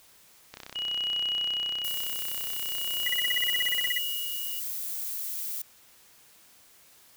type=click train; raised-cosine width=0.2 ms; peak=-23 dBFS; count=108; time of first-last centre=0.54-3.873 s; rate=32.1 Hz
type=tone with tremolo; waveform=sine; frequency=2905 Hz; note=F#7; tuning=32 cents flat; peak=-26 dBFS; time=0.75-4.6 s; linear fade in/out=10 ms; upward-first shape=sine; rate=0.46 Hz; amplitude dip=75%
type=noise; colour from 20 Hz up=violet; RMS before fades=-34 dBFS; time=1.84-5.62 s; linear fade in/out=5 ms
type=tone bursts; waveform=triangle; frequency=1975.5 Hz; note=B6; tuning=in tune; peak=-23 dBFS; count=16; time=3.06-3.981 s; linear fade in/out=5 ms; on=21 ms; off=39 ms
effects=white hiss -57 dBFS RMS until 7.16 s